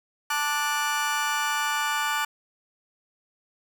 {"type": "chord", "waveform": "30% pulse", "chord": "D major", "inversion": "second", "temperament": "just", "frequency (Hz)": [881, 1174.7, 1468.3], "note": ["A5", "D6", "F#6"], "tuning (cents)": [2, 0, -14], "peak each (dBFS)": -26, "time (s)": [0.3, 2.25], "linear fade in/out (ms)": 5, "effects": []}